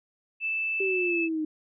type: tone with pitch glide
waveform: sine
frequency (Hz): 2637 to 2616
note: E7 to E7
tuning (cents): 0 to -14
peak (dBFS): -26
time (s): 0.4-1.29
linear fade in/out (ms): 50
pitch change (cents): -14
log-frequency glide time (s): 1.07-1.13
type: exponential sweep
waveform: sine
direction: down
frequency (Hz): 392 to 306.1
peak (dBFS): -26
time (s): 0.8-1.45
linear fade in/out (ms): 5
effects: none